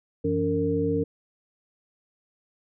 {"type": "tone cluster", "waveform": "sine", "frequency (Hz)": [95.7, 169.6, 284.9, 457.5], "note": ["G2", "E3", "C#4", "A#4"], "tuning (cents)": [-41, 50, 48, -32], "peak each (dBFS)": [-31, -30, -27, -25], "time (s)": [0.24, 1.04], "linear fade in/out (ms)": 10, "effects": []}